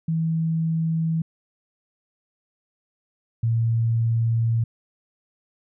sine tone pair in turn, 162.4 / 114.83 Hz, E3 / A#2, -26 / -26 cents, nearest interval tritone, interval 600 cents, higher first, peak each -20 / -18 dBFS, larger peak second, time 0.08-1.22 / 3.43-4.64 s, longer second, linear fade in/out 5 ms, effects none

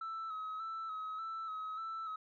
sine tone with vibrato, 1300 Hz, E6, 24 cents flat, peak -37 dBFS, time 0.01-2.16 s, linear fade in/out 5 ms, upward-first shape square, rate 1.7 Hz, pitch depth 32 cents each way, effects tanh soft clip ceiling -37 dBFS

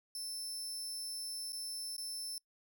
25% pulse tone with dropouts, 5300 Hz, E8, 9 cents sharp, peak -35 dBFS, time 0.15-2.38 s, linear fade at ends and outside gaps 1 ms, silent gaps 1.522-1.53 / 1.965-1.98 s, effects noise-tail reverb RT60 0.1 s tail -24 dB re dry

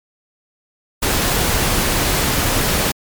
pink noise, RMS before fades -17 dBFS, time 1.02-2.92 s, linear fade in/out 10 ms, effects MP3 96 kbps

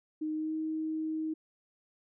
sine tone with pitch glide, 309.7 to 315.1 Hz, D#4 to D#4, -8 to +22 cents, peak -31 dBFS, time 0.21-1.34 s, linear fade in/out 10 ms, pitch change +30 cents, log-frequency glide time 0.33-0.54 s, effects none

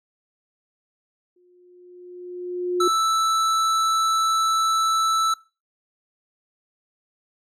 sine tone with exponential growth, 357.7 Hz, F4, 41 cents sharp, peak -17 dBFS, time 1.36-2.88 s, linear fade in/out 5 ms, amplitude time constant 330 ms
square tone, 1318.5 Hz, E6, in tune, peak -19 dBFS, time 2.8-5.34 s, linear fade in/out 5 ms
effects noise-tail reverb RT60 0.3 s tail -21 dB re dry + low-pass 9000 Hz 12 dB/octave

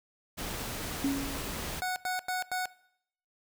pink noise, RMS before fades -37 dBFS, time 0.37-1.81 s, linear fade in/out 20 ms
sine tone with exponential decay, 276.5 Hz, C#4, 4 cents flat, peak -24 dBFS, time 1.04-1.69 s, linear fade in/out 5 ms, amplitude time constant 140 ms
25% pulse tone bursts, 737 Hz, F#5, 7 cents flat, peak -26 dBFS, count 4, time 1.82-2.656 s, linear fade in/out 0 ms, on 140 ms, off 92 ms
effects noise-tail reverb RT60 0.7 s tail -20 dB re dry

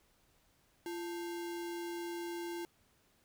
sine tone with sample-and-hold, 342.9 Hz, F4, 32 cents flat, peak -38 dBFS, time 0.86-2.65 s, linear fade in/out 0 ms, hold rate 1225 Hz, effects pink hiss -71 dBFS RMS until 3.24 s

